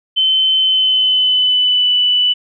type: tone with pitch glide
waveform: sine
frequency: 3068 to 2977 Hz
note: G7 to F#7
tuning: -38 to +10 cents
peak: -10 dBFS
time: 0.16-2.34 s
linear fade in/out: 20 ms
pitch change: -52 cents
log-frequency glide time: 0.57-1.92 s
effects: none